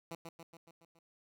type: tone with echo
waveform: 10% pulse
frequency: 166.3 Hz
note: E3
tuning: 16 cents sharp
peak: -33 dBFS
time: 0.11-0.15 s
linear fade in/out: 2 ms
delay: 140 ms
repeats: 6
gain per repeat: -4 dB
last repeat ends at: 0.99 s
effects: none